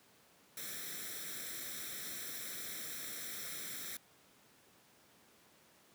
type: noise with comb filter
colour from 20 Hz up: white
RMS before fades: -44 dBFS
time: 0.57-3.97 s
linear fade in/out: 2 ms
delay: 0.53 ms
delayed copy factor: +0.8
effects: pink hiss -65 dBFS RMS until 5.94 s + high-pass 150 Hz 12 dB/octave